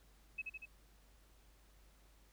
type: tone with echo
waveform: sine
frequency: 2575 Hz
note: E7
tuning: 41 cents flat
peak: -38 dBFS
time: 0.38-0.42 s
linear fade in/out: 10 ms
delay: 79 ms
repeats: 3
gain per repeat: -3 dB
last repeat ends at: 0.657 s
effects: added 50 Hz sine -64 dBFS peak until 2.32 s + pink hiss -70 dBFS RMS until 2.32 s